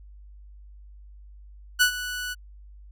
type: tone with ADSR envelope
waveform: sawtooth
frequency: 1480 Hz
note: F#6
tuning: in tune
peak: -11 dBFS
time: 1.79-2.35 s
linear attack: 25 ms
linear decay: 92 ms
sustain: -15 dB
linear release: 28 ms
effects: added 50 Hz sine -44 dBFS peak until 2.91 s